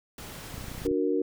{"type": "noise", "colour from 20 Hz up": "pink", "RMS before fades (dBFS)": -42, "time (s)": [0.18, 0.87], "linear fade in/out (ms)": 2}
{"type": "clicks", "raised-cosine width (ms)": 5, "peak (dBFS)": -28, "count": 12, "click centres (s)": [0.543, 0.58, 0.611, 0.642, 0.683, 0.716, 0.75, 0.78, 0.819, 0.851, 0.882, 0.913]}
{"type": "chord", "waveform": "sine", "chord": "D augmented", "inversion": "none", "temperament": "equal with one note detuned", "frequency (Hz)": [293.7, 367.7, 466.2], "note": ["D4", "F#4", "A#4"], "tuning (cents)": [0, -11, 0], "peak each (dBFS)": -28, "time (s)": [0.85, 1.22], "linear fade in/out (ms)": 5}
{"effects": []}